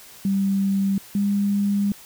sine tone pair in turn, 195.9 / 201.6 Hz, G3 / G3, -1 / +49 cents, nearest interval unison, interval 50 cents, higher second, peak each -18 dBFS, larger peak neither, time 0.25-0.98 / 1.15-1.92 s, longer second, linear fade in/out 2 ms, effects white hiss -45 dBFS RMS until 2.05 s

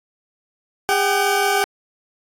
20% pulse tone pair together, 404.2 / 763 Hz, G#4 / G5, -47 / -47 cents, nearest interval major seventh, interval 1100 cents, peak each -14 dBFS, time 0.89-1.64 s, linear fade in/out 0 ms, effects AAC 48 kbps

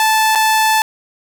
sawtooth tone with dropouts, 875 Hz, A5, 10 cents flat, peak -7 dBFS, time 0-0.82 s, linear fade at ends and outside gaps 1 ms, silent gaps 0.351-0.356 s, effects none

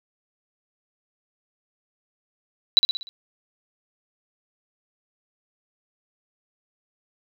sine tone with echo, 3947 Hz, B7, 2 cents flat, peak -9 dBFS, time 2.77-2.79 s, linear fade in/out 0 ms, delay 60 ms, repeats 5, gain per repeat -6 dB, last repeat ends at 3.09 s, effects none

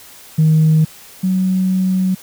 sine tone pair in turn, 157.1 / 186.82 Hz, D#3 / F#3, +17 / +17 cents, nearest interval minor third, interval 300 cents, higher second, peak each -7 / -12 dBFS, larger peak first, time 0.38-0.85 / 1.23-2.15 s, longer second, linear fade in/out 10 ms, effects tanh soft clip ceiling -5 dBFS + white hiss -40 dBFS RMS until 2.22 s

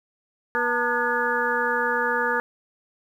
harmonic tone with a mistuned harmonic, 242.1 Hz, B3, 34 cents flat, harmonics 1 / 2 / 4 / 5 / 6 / 7, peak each -35 / -27 / -27 / -30 / -27 / -26 dBFS, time 0.55-2.4 s, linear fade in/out 0 ms, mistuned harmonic 4, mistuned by -120 cents, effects 9-bit

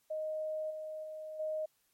sine tone with level steps, 622.3 Hz, D#5, in tune, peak -34 / -39 / -41 / -33 dBFS, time 0.1-1.66 s, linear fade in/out 10 ms, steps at 0.7 / 1.03 / 1.39 s, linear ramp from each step 10 ms, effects white hiss -74 dBFS RMS until 1.93 s + MP3 64 kbps

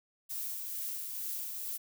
violet noise with tremolo, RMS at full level -37 dBFS, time 0.29-1.78 s, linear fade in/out 20 ms, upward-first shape triangle, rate 2.2 Hz, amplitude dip 35%, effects none

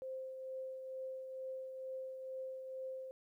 sine tone with tremolo, 523.3 Hz, C5, in tune, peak -40 dBFS, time 0.02-3.11 s, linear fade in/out 0 ms, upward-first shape triangle, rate 2.2 Hz, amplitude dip 45%, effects 13-bit

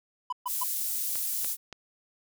triangle tone bursts, 995 Hz, B5, 13 cents sharp, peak -26 dBFS, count 3, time 0.3-0.638 s, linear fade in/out 5 ms, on 26 ms, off 130 ms
pink high-pass noise, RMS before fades -31 dBFS, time 0.46-1.57 s, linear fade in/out 50 ms, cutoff 11000 Hz, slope 12 dB/octave
clicks, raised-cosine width 0.2 ms, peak -21 / -20 / -23 dBFS, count 3, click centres 1.156 / 1.446 / 1.727 s
effects none

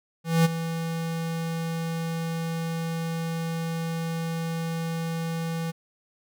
square tone with ADSR envelope, 164.81 Hz, E3, in tune, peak -16 dBFS, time 0.24-5.72 s, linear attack 210 ms, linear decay 21 ms, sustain -12 dB, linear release 21 ms, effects none

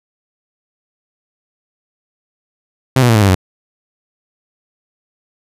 sawtooth tone with pitch steps, 130.81 / 122.05 / 113.88 / 106.25 / 99.14 / 92.5 Hz, C3 / B2 / A#2 / G#2 / G2 / F#2, 0 / -20 / -40 / +40 / +20 / 0 cents, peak -4 dBFS, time 2.96-3.35 s, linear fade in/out 5 ms, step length 65 ms, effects resampled to 32000 Hz

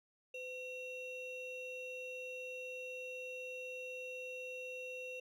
triangle ring-modulated tone, 1618 Hz, G#6, 46 cents flat, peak -38 dBFS, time 0.34-5.2 s, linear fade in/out 5 ms, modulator 1110 Hz, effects none

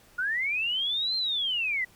sine linear two-way sweep, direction up then down, 1405 to 4186 to 1933 Hz, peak -25 dBFS, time 0.18-1.85 s, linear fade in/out 10 ms, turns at 1.16 s, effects pink hiss -57 dBFS RMS until 1.95 s + MP3 96 kbps

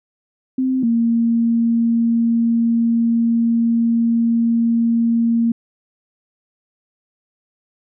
sine tone pair in turn, 259.8 / 231.5 Hz, C4 / A#3, -12 / -12 cents, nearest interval major second, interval 200 cents, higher first, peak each -15 / -13 dBFS, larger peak second, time 0.58-0.83 / 0.83-5.52 s, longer second, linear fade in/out 5 ms, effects none

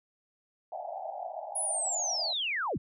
pink band-pass noise, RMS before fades -39 dBFS, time 0.72-2.33 s, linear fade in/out 2 ms, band 610 to 830 Hz, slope 96 dB/octave
sine linear sweep, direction down, 10548 to 49 Hz, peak -29 dBFS, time 1.55-2.78 s, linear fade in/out 10 ms
effects none

